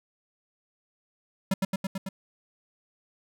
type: tone with echo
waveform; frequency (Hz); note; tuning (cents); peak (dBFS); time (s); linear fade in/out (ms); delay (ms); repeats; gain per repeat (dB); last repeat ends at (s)
square; 192; G3; -36; -22; 1.51-1.54; 5; 110; 5; -2; 2.09
effects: none